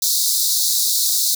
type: high-pass noise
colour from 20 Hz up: pink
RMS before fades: -18 dBFS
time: 0.02-1.35 s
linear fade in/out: 5 ms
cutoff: 3800 Hz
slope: 96 dB/octave
effects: none